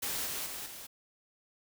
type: noise with level steps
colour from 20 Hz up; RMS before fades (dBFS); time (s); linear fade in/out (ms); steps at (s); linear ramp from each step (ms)
white; -35 / -37 / -41 / -46; 0.02-0.87; 10; 0.26 / 0.46 / 0.66; 2
effects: none